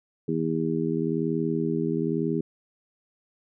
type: harmonic tone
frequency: 81 Hz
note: E2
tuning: 30 cents flat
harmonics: 2 / 3 / 4 / 5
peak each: -29 / -29 / -29 / -29 dBFS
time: 0.28-2.41 s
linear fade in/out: 5 ms
effects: none